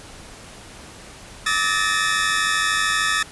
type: tone cluster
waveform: sawtooth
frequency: 1176 / 1280 / 1741 / 1834 Hz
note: D6 / D#6 / A6 / A#6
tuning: +2 / +49 / -19 / -29 cents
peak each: -26 / -20 / -19 / -20 dBFS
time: 1.46-3.23 s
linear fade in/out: 5 ms
effects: pink hiss -41 dBFS RMS until 3.31 s + resampled to 24000 Hz